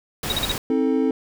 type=noise; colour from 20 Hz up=pink; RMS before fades=-27 dBFS; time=0.23-0.58 s; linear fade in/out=2 ms
type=tone bursts; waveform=sine; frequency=3800 Hz; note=A#7; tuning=33 cents sharp; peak=-20 dBFS; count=4; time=0.3-0.516 s; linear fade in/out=0 ms; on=21 ms; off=44 ms
type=chord; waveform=triangle; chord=A diminished; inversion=first; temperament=just; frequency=264 / 316.8 / 440 Hz; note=C4 / Eb4 / A4; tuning=+16 / +31 / 0 cents; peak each=-18 / -22 / -21 dBFS; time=0.7-1.11 s; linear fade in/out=2 ms
effects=none